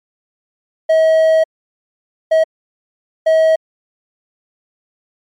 triangle tone bursts at uneven times, 640 Hz, D#5, 49 cents sharp, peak -6 dBFS, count 3, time 0.89-1.44 / 2.31-2.44 / 3.26-3.56 s, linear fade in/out 10 ms, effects MP3 64 kbps

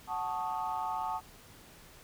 sine chord, D# half-diminished seventh, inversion first, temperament equal, 740 / 880 / 1108.7 / 1244.5 Hz, F#5 / A5 / C#6 / D#6, 0 / 0 / 0 / 0 cents, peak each -37 / -34 / -40 / -40 dBFS, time 0.07-1.21 s, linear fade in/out 50 ms, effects tanh soft clip ceiling -24 dBFS + pink hiss -55 dBFS RMS until 2.03 s

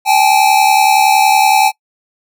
square tone pair together, 784 / 854.7 Hz, G5 / G#5, 0 / +49 cents, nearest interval minor second, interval 149 cents, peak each -11 dBFS, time 0.05-1.72 s, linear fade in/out 50 ms, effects noise-tail reverb RT60 0.1 s tail -24 dB re dry

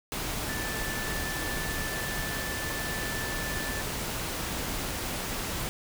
sine tone in noise, 1757 Hz, A6, 3 cents flat, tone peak -36 dBFS, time 0.49-3.81 s, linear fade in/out 0 ms, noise pink, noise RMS -33 dBFS, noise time 0.12-5.69 s, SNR -6 dB, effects none

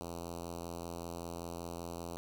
5% pulse tone with notch filter, 85.2 Hz, F2, 42 cents flat, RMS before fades -43 dBFS, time 0.01-2.17 s, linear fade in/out 0 ms, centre 2000 Hz, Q 0.61, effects 11-bit

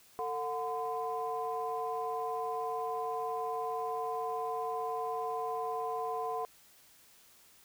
sine tone cluster, 448.9 / 729 / 1021 Hz, A4 / F#5 / C6, +35 / -26 / -43 cents, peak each -37 / -36 / -37 dBFS, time 0.19-6.45 s, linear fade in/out 0 ms, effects tanh soft clip ceiling -24 dBFS + white hiss -61 dBFS RMS until 7.64 s

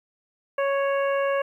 harmonic tone, 554.4 Hz, C#5, in tune, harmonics 1 / 2 / 3 / 4 / 5, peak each -22 / -29 / -32 / -38 / -38 dBFS, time 0.58-1.42 s, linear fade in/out 5 ms, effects 10-bit

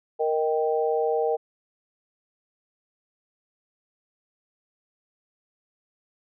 sine chord, Eb major, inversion second, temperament equal, 466.2 / 622.3 / 784 Hz, Bb4 / Eb5 / G5, 0 / 0 / 0 cents, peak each -23 / -28 / -28 dBFS, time 0.19-1.37 s, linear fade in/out 20 ms, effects none

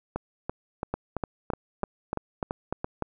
two click trains, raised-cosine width 1 ms, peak -15 / -14 dBFS, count 9 / 8, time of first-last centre 0.16-2.845 / 0.94-3.023 s, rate 2.98 / 3.36 Hz, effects none

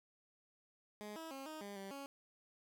15% pulse tone with pitch steps, 209.4 / 323.7 / 270.3 / 311.7 / 201.8 / 195.2 / 277.6 Hz, G#3 / E4 / C#4 / D#4 / G#3 / G3 / C#4, +15 / -31 / -44 / +3 / -49 / -7 / +3 cents, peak -40 dBFS, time 1.01-2.06 s, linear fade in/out 0 ms, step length 150 ms, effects none

